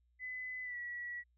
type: tone with pitch glide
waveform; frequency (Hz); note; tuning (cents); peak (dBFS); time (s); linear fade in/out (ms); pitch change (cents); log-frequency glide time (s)
sine; 2012 to 1934.5; B6 to B6; +32 to -36; -40; 0.19-1.24; 50; -68; 0.63-0.78
effects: added 60 Hz sine -70 dBFS peak until 1.37 s